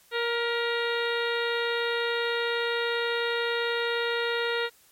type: harmonic tone with a mistuned harmonic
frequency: 469.3 Hz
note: A#4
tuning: 12 cents sharp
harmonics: 1 / 2 / 3 / 4 / 5 / 6 / 7 / 8 / 9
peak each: -28 / -36 / -32 / -33 / -39 / -38 / -42 / -36 / -43 dBFS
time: 0.11-4.7 s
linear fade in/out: 50 ms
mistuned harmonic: 4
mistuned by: +30 cents
effects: white hiss -59 dBFS RMS until 4.91 s + MP3 64 kbps